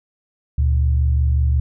sine tone pair together, 72.7 / 118.17 Hz, D2 / A#2, -17 / +24 cents, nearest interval minor sixth, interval 841 cents, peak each -14 / -22 dBFS, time 0.58-1.6 s, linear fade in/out 5 ms, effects none

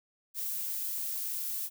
violet noise, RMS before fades -35 dBFS, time 0.34-1.7 s, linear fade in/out 50 ms, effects none

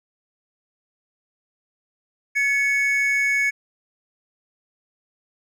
triangle tone pair together, 1704.7 / 2217 Hz, G#6 / C#7, +45 / 0 cents, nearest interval perfect fourth, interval 455 cents, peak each -23 / -17 dBFS, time 2.35-3.51 s, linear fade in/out 20 ms, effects none

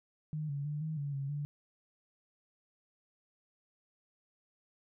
sine tone with pitch steps, 153.3 / 141.8 / 148.5 / 157.2 / 142.8 / 138 / 145.7 Hz, D#3 / C#3 / D3 / D#3 / D3 / C#3 / D3, -25 / +40 / +20 / +18 / -48 / -7 / -13 cents, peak -34 dBFS, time 0.33-1.45 s, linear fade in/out 0 ms, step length 160 ms, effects none

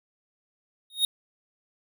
square tone with exponential growth, 3729 Hz, A#7, in tune, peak -17 dBFS, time 0.9-1.05 s, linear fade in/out 2 ms, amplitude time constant 32 ms, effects none

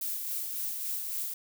violet noise with tremolo, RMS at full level -33 dBFS, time 0.01-1.34 s, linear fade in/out 5 ms, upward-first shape sine, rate 3.6 Hz, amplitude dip 35%, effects none

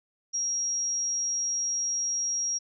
sine tone, 5640 Hz, F8, 16 cents sharp, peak -26 dBFS, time 0.33-2.59 s, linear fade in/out 20 ms, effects none

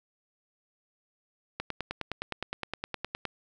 click train, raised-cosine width 0.3 ms, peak -16 dBFS, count 17, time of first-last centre 1.6-3.253 s, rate 9.68 Hz, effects none

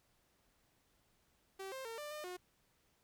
sawtooth tone with pitch steps, 386 / 528 / 455.8 / 593 / 604 / 361.3 Hz, G4 / C5 / A#4 / D5 / D5 / F#4, -27 / +16 / -39 / +17 / +48 / -41 cents, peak -40 dBFS, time 1.59-2.37 s, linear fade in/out 10 ms, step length 130 ms, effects pink hiss -75 dBFS RMS until 3.03 s

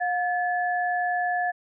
sine tone pair together, 716 / 1724.7 Hz, F5 / A6, +43 / -35 cents, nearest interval octave + minor third, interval 1522 cents, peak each -24 / -28 dBFS, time 0-1.52 s, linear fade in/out 20 ms, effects none

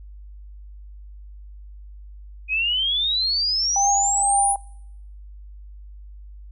sine exponential sweep, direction up, 2489 to 10120 Hz, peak -19 dBFS, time 2.48-4.56 s, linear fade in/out 50 ms
sine tone with tremolo, 799 Hz, G5, 33 cents sharp, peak -17 dBFS, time 3.76-4.56 s, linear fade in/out 2 ms, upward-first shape triangle, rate 2 Hz, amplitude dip 60%
effects noise-tail reverb RT60 0.8 s tail -25 dB re dry + added 50 Hz sine -38 dBFS peak until 6.51 s

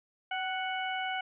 harmonic tone with a mistuned harmonic, 740 Hz, F#5, in tune, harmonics 1 / 2 / 3 / 4, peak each -34 / -37 / -39 / -40 dBFS, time 0.31-1.21 s, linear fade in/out 5 ms, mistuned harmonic 1, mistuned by +35 cents, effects none

